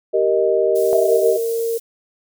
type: chord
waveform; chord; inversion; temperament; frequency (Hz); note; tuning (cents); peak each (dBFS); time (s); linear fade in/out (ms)
sine; Eb major; first; just; 388.9 / 466.7 / 622.3; G4 / Bb4 / Eb5; -14 / +2 / 0; -18; 0.13-1.38; 20
type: high-pass noise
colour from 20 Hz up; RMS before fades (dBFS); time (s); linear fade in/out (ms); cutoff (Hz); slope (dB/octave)
white; -34; 0.75-1.8; 10; 6200; 12
type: tone with exponential decay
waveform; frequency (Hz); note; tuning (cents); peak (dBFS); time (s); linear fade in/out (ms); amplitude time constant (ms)
sine; 652; E5; -19; -14; 0.93-1.72; 0; 170
type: tone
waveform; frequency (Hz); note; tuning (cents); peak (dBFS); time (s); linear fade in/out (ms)
sine; 459.5; A#4; -25; -18; 1.05-1.78; 10
effects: none